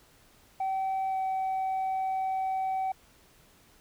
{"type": "tone with pitch glide", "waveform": "sine", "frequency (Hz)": [767, 761.7], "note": ["G5", "G5"], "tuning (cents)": [-38, -50], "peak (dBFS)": -25, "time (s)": [0.6, 2.92], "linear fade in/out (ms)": 5, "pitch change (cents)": -12, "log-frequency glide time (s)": [1.09, 1.16], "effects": ["tanh soft clip ceiling -26 dBFS", "pink hiss -60 dBFS RMS until 3.8 s"]}